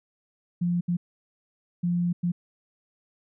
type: tone bursts at uneven times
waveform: sine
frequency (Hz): 174.61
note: F3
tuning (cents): 0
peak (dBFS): -22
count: 4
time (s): 0.61-0.81 / 0.88-0.97 / 1.83-2.13 / 2.23-2.32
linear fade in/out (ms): 10
effects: none